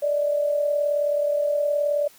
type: tone pair together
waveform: sine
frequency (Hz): 583.3 / 622.3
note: D5 / D#5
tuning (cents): -12 / 0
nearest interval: minor second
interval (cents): 112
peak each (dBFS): -20 / -29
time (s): 0.02-2.08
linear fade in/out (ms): 10
effects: white hiss -52 dBFS RMS until 2.18 s + high-pass 80 Hz 12 dB/octave